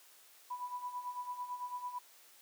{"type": "tone with tremolo", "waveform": "sine", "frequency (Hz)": 987.8, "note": "B5", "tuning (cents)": 0, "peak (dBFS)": -36, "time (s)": [0.5, 1.99], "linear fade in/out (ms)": 10, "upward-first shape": "sine", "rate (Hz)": 9, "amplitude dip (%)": 70, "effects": ["white hiss -61 dBFS RMS until 2.41 s", "high-pass 400 Hz 12 dB/octave"]}